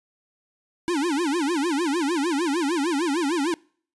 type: tone with vibrato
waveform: square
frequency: 312.3 Hz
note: D#4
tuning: 7 cents sharp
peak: -22 dBFS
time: 0.88-3.54 s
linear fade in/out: 0 ms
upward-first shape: sine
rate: 6.6 Hz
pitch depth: 240 cents each way
effects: noise-tail reverb RT60 0.5 s tail -26 dB re dry + resampled to 24000 Hz